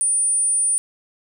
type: tone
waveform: sine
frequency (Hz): 9300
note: D9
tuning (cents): -18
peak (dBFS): -16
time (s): 0.01-0.78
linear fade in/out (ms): 0
effects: none